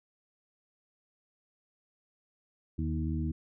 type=harmonic tone with a mistuned harmonic; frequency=79.3 Hz; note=D#2; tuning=33 cents sharp; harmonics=1 / 2 / 3 / 4; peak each=-32 / -35 / -37 / -38 dBFS; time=2.78-3.32 s; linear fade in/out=10 ms; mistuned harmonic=2; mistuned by=-35 cents; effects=none

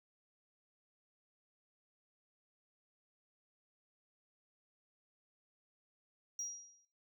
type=tone with exponential decay; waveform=sine; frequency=5720 Hz; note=F8; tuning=41 cents sharp; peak=-34 dBFS; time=6.39-6.85 s; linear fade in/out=2 ms; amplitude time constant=98 ms; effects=noise-tail reverb RT60 0.4 s tail -17 dB re dry + tanh soft clip ceiling -36 dBFS

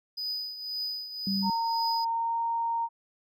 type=tone with tremolo; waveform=triangle; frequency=4978 Hz; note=D#8; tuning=in tune; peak=-28 dBFS; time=0.17-2.05 s; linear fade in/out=10 ms; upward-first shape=triangle; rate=1.9 Hz; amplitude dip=70%
type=tone; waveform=sine; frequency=196 Hz; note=G3; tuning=in tune; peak=-27 dBFS; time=1.27-1.5 s; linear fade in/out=2 ms
type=tone with pitch glide; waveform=sine; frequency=917 to 925 Hz; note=A#5 to A#5; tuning=-29 to -14 cents; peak=-26 dBFS; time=1.42-2.89 s; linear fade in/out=50 ms; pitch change=+15 cents; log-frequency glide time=2.08-2.41 s
effects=none

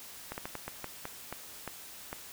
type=slowing click train; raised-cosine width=0.5 ms; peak=-22 dBFS; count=10; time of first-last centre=0.32-2.129 s; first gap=59 ms; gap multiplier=1.29; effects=white hiss -48 dBFS RMS until 2.32 s

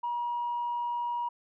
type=tone; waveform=sine; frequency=957 Hz; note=A#5; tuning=45 cents sharp; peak=-28 dBFS; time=0.03-1.29 s; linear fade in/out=10 ms; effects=tanh soft clip ceiling -25 dBFS

